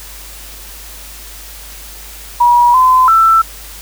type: tone with pitch steps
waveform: sine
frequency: 962 / 1023 / 1331 Hz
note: B5 / C6 / E6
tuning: -46 / -39 / +16 cents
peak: -5 dBFS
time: 2.4-3.42 s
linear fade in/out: 10 ms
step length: 340 ms
effects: added 50 Hz sine -34 dBFS peak until 3.81 s + white hiss -33 dBFS RMS until 3.81 s